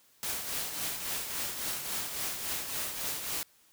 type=noise with tremolo; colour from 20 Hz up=white; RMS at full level=-33 dBFS; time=0.23-3.43 s; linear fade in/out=0 ms; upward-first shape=triangle; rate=3.6 Hz; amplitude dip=55%; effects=white hiss -64 dBFS RMS until 3.72 s